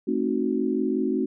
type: chord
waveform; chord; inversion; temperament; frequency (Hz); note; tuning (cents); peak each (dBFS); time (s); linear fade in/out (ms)
sine; A diminished seventh; none; equal with one note detuned; 220 / 265.4 / 311.1 / 370; A3 / C4 / Eb4 / Gb4; 0 / +25 / 0 / 0; -28 / -26 / -29 / -27; 0.07-1.26; 10
effects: none